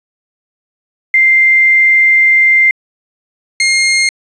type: tone pair in turn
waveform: sine / sawtooth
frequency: 2093 / 2130 Hz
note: C7 / C7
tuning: 0 / +30 cents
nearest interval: unison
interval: 30 cents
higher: second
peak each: -5 dBFS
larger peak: neither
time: 1.14-2.71 / 3.6-4.09 s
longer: first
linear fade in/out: 2 ms
effects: resampled to 22050 Hz + 7-bit